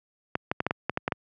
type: clicks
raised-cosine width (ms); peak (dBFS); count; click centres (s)
0.5; -10; 9; 0.354 / 0.515 / 0.604 / 0.666 / 0.709 / 0.896 / 0.974 / 1.079 / 1.122
effects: high-pass 100 Hz 12 dB/octave